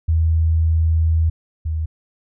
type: tone pair in turn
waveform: sine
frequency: 80.9 / 79.24 Hz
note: E2 / D#2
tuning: -32 / +32 cents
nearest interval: unison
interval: 36 cents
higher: first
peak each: -13 / -19 dBFS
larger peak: first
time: 0.08-1.3 / 1.65-1.86 s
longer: first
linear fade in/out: 10 ms
effects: none